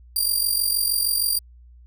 5% pulse tone with amplitude modulation, 4753 Hz, D8, 20 cents sharp, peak -10 dBFS, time 0.16-1.39 s, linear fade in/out 5 ms, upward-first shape sine, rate 46.4 Hz, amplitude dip 65%, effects added 60 Hz sine -45 dBFS peak until 1.86 s

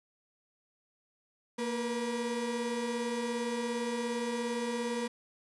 35% pulse tone pair together, 233.1 / 483.5 Hz, A#3 / B4, 0 / -37 cents, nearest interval octave + minor second, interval 1263 cents, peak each -33 / -33 dBFS, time 1.58-5.08 s, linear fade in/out 10 ms, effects resampled to 24000 Hz + 10-bit

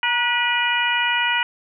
harmonic tone with a mistuned harmonic, 486.3 Hz, B4, 27 cents flat, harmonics 2 / 3 / 4 / 5 / 6, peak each -24 / -24 / -24 / -24 / -24 dBFS, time 0.03-1.43 s, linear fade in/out 2 ms, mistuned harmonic 2, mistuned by -48 cents, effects none

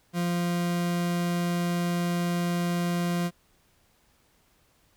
40% pulse tone, 174 Hz, F3, 6 cents flat, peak -24 dBFS, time 0.13-3.31 s, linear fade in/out 50 ms, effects pink hiss -65 dBFS RMS until 4.96 s

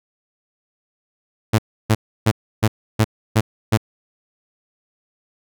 sawtooth tone bursts, 109.8 Hz, A2, 3 cents flat, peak -8 dBFS, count 7, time 1.53-3.775 s, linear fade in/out 10 ms, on 55 ms, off 310 ms, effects none

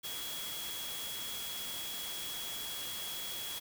sine tone in noise, 3338 Hz, G#7, 8 cents sharp, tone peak -42 dBFS, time 0.03-3.6 s, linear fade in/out 20 ms, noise white, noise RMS -42 dBFS, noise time 0.03-3.6 s, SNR -3 dB, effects none

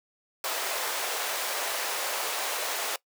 pink high-pass noise, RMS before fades -31 dBFS, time 0.44-2.96 s, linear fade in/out 2 ms, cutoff 500 Hz, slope 24 dB/octave, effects noise-tail reverb RT60 0.1 s tail -21 dB re dry

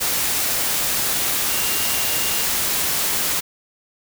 sine tone in noise, 2794 Hz, F7, in tune, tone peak -31 dBFS, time 1.49-2.46 s, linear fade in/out 20 ms, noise white, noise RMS -21 dBFS, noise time 0-3.41 s, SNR -13 dB, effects none

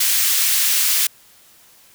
white high-pass noise, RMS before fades -17 dBFS, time 0-1.07 s, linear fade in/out 5 ms, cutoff 2000 Hz, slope 12 dB/octave, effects white hiss -50 dBFS RMS until 1.94 s

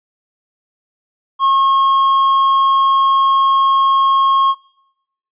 sine tone with tanh clipping, 1084 Hz, C#6, 39 cents flat, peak -11 dBFS, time 1.39-4.55 s, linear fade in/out 50 ms, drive 6 dB, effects noise-tail reverb RT60 0.8 s tail -19 dB re dry + resampled to 8000 Hz

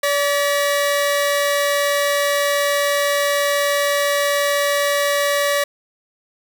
sawtooth tone pair together, 574 / 1926.3 Hz, D5 / B6, -40 / -44 cents, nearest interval octave + major sixth, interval 2096 cents, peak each -13 / -20 dBFS, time 0.03-5.64 s, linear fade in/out 5 ms, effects none

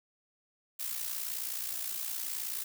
blue noise with amplitude modulation, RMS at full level -34 dBFS, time 0.79-2.64 s, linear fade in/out 10 ms, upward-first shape sine, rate 59.1 Hz, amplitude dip 60%, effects none

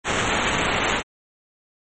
blue noise with sample-and-hold, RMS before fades -22 dBFS, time 0.04-1.03 s, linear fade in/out 50 ms, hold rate 4900 Hz, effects MP3 32 kbps

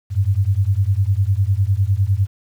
sine beating tone pair, 93.2 / 103.1 Hz, F#2 / G#2, +13 / -12 cents, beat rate 9.9 Hz, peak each -17 dBFS, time 0.1-2.28 s, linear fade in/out 50 ms, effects 8-bit

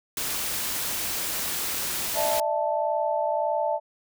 white noise, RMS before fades -29 dBFS, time 0.17-2.4 s, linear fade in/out 2 ms
sine chord, D suspended second, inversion none, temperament equal with one note detuned, 597.6 / 659.3 / 880 Hz, D5 / E5 / A5, +30 / 0 / 0 cents, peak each -27 dBFS, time 2.14-3.8 s, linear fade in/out 50 ms
effects none

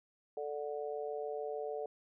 harmonic tone, 146.83 Hz, D3, in tune, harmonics 3 / 4 / 5, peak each -39 / -42 / -44 dBFS, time 0.37-1.86 s, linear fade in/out 2 ms, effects none

